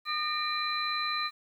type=tone cluster; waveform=sine; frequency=1211 / 1834 / 2383 / 4032 Hz; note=D#6 / A#6 / D7 / B7; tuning=-47 / -29 / +25 / +35 cents; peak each=-32 / -37 / -37 / -33 dBFS; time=0.05-1.31 s; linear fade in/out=50 ms; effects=10-bit